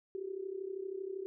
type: tone with amplitude modulation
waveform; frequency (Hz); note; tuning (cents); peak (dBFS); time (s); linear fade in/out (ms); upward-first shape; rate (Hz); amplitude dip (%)
sine; 384.1; G4; -35; -34; 0.15-1.26; 0; sine; 32.7; 80
effects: none